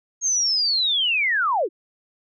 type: linear sweep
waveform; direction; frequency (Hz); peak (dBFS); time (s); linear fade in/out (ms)
sine; down; 6550 to 300; -18; 0.21-1.69; 50
effects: none